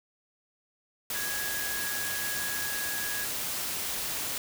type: tone in noise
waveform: sine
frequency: 1661.2 Hz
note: G#6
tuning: in tune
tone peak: -35 dBFS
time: 1.15-3.25 s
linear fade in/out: 2 ms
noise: white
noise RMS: -33 dBFS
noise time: 1.1-4.38 s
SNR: -5 dB
effects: none